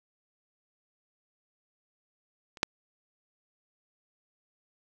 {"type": "clicks", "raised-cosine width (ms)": 0.2, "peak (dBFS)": [-29, -6], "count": 2, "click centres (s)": [2.572, 2.631], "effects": []}